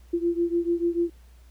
sine beating tone pair, 340.1 / 346.9 Hz, F4 / F4, -46 / -12 cents, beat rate 6.8 Hz, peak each -24 / -26 dBFS, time 0.13-1.1 s, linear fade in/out 10 ms, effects added 60 Hz sine -48 dBFS peak until 1.5 s + pink hiss -62 dBFS RMS until 1.5 s

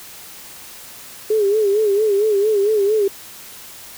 sine tone with vibrato, 415.3 Hz, G#4, in tune, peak -13 dBFS, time 1.3-3.08 s, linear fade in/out 5 ms, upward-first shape sine, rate 4.4 Hz, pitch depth 98 cents each way, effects white hiss -38 dBFS RMS until 3.97 s

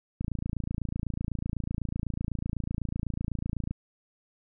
click train, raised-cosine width 5 ms, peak -19 dBFS, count 99, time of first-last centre 0.21-3.71 s, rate 28 Hz, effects none

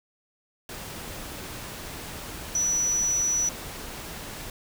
sine tone in noise, 5910 Hz, F#8, 3 cents flat, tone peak -22 dBFS, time 2.55-3.49 s, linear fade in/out 2 ms, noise pink, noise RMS -38 dBFS, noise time 0.69-4.5 s, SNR +13 dB, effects none

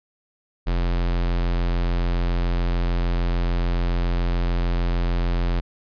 square tone, 43.43 Hz, F1, 9 cents flat, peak -20 dBFS, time 0.66-5.61 s, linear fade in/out 20 ms, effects resampled to 11025 Hz

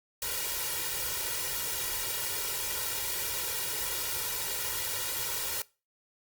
white noise with comb filter, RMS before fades -33 dBFS, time 0.22-5.62 s, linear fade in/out 2 ms, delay 2.1 ms, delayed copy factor +1, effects noise-tail reverb RT60 0.3 s tail -21 dB re dry + Opus 48 kbps

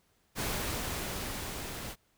pink noise with level ramp, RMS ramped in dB -33 to -41 dBFS, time 0.35-1.96 s, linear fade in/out 50 ms, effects pink hiss -71 dBFS RMS until 2.17 s

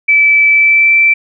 sine tone with pitch glide, 2311 to 2334 Hz, D7 to D7, -28 to -11 cents, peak -5 dBFS, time 0.08-1.14 s, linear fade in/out 10 ms, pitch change +17 cents, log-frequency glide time 0.49-0.93 s, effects none

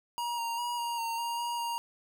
square tone with pitch steps, 952 / 931 / 960 / 943 / 920 / 939 / 949 / 939 Hz, A#5 / A#5 / B5 / A#5 / A#5 / A#5 / A#5 / A#5, +36 / -2 / -49 / +20 / -23 / +12 / +31 / +12 cents, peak -32 dBFS, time 0.18-1.78 s, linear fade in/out 0 ms, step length 200 ms, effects none

